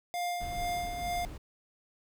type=tone with tremolo; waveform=square; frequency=704 Hz; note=F5; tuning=14 cents sharp; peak=-31 dBFS; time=0.14-1.25 s; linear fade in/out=0 ms; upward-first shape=sine; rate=2.2 Hz; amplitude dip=50%
type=noise; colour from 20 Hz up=brown; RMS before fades=-41 dBFS; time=0.4-1.38 s; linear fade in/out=10 ms
effects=none